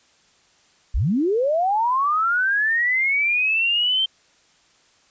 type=linear sweep; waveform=sine; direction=up; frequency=30.87 to 3148 Hz; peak=-17 dBFS; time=0.94-4.06 s; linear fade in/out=10 ms; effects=white hiss -58 dBFS RMS until 5.1 s + resampled to 16000 Hz